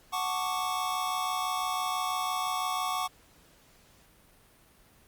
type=chord; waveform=square; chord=D major seventh; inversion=first; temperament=equal; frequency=740 / 880 / 1108.7 / 1174.7 Hz; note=F#5 / A5 / C#6 / D6; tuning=0 / 0 / 0 / 0 cents; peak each=-35 / -39 / -33 / -37 dBFS; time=0.12-3.08 s; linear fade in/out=20 ms; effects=pink hiss -60 dBFS RMS until 5.07 s + Opus 48 kbps